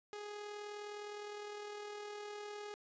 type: tone with amplitude modulation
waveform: sawtooth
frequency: 415.3 Hz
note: G#4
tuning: in tune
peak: -39 dBFS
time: 0.13-2.74 s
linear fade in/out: 0 ms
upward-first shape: sine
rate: 39.6 Hz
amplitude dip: 35%
effects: resampled to 16000 Hz